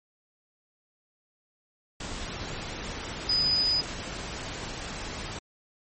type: tone in noise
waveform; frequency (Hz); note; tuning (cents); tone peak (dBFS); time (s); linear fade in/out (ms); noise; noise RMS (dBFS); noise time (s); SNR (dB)
sine; 4978; D#8; 0; -22; 3.29-3.81; 5; pink; -36; 2-5.39; +11
effects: MP3 32 kbps